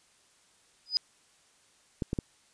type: tone with exponential growth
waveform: sine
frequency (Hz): 4978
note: D#8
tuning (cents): 0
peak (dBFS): -19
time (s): 0.86-0.97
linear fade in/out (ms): 0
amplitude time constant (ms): 23
type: clicks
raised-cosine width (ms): 3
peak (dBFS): -17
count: 3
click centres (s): 2.022 / 2.131 / 2.188
effects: white hiss -64 dBFS RMS until 2.53 s + resampled to 22050 Hz